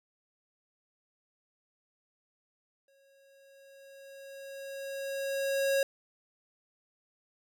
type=tone with exponential growth; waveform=square; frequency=548 Hz; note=C#5; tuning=20 cents flat; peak=-25 dBFS; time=2.88-5.83 s; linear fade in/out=2 ms; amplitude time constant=640 ms; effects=none